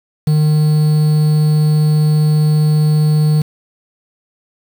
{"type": "tone with quantisation", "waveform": "triangle", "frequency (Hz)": 152.5, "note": "D#3", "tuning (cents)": -34, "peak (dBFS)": -7, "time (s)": [0.27, 3.42], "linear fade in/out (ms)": 5, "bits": 5, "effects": []}